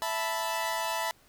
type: chord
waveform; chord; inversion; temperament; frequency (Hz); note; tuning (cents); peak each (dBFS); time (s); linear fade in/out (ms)
sawtooth; E suspended fourth; none; equal; 659.3 / 880 / 987.8; E5 / A5 / B5; 0 / 0 / 0; -31 / -30 / -29; 0.02-1.11; 0
effects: pink hiss -61 dBFS RMS until 1.28 s